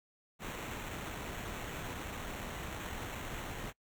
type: noise with sample-and-hold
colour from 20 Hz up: pink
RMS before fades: -42 dBFS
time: 0.39-3.73 s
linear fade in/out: 50 ms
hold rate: 4900 Hz
effects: noise-tail reverb RT60 0.1 s tail -24 dB re dry